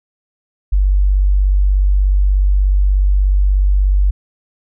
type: tone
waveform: sine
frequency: 48.33 Hz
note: G1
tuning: 24 cents flat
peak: -9 dBFS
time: 0.72-4.11 s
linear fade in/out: 10 ms
effects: none